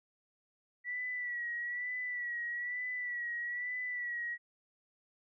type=tone with vibrato; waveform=sine; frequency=1947 Hz; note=B6; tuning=25 cents flat; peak=-35 dBFS; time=0.84-4.38 s; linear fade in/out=50 ms; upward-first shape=sine; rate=1.1 Hz; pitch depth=45 cents each way; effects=none